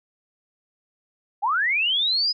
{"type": "linear sweep", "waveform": "sine", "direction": "up", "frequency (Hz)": [747, 5070], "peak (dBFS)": -19, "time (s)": [1.42, 2.33], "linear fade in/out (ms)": 20, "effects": []}